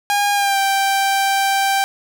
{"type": "tone with pitch glide", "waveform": "sawtooth", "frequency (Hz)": [814, 784], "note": ["G#5", "G5"], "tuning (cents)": [-35, 0], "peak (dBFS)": -11, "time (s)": [0.1, 1.84], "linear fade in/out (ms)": 0, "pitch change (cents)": -65, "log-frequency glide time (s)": [0.33, 0.58], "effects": []}